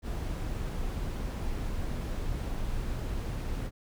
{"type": "noise", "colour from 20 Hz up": "brown", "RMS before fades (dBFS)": -33, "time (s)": [0.02, 3.71], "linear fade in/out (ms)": 50, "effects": []}